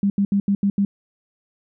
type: tone bursts at uneven times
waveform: sine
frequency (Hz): 199.8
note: G3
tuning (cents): +33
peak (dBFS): -15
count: 6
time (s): 0.03-0.1 / 0.18-0.25 / 0.32-0.4 / 0.48-0.55 / 0.63-0.7 / 0.78-0.85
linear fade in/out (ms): 2
effects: none